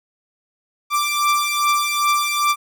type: beating tone pair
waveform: sawtooth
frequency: 1174.7 / 1177.2 Hz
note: D6 / D6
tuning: 0 / +4 cents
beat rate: 2.5 Hz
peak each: -17 / -15 dBFS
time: 0.9-2.56 s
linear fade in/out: 50 ms
effects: none